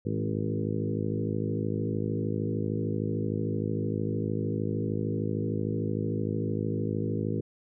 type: harmonic tone with a mistuned harmonic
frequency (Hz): 53.2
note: G#1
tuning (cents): +42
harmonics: 2 / 3 / 4 / 5 / 6 / 7 / 8 / 9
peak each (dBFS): -32 / -34 / -35 / -36 / -37 / -37 / -38 / -39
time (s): 0.05-7.41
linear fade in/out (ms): 10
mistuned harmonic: 4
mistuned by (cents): -25
effects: none